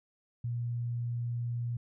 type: tone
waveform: sine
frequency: 119.3 Hz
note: A#2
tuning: 41 cents sharp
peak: -31 dBFS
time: 0.44-1.77 s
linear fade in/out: 5 ms
effects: none